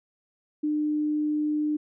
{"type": "tone", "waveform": "sine", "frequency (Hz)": 301.1, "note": "D4", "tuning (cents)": 43, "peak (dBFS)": -23, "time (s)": [0.63, 1.77], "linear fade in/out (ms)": 10, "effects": []}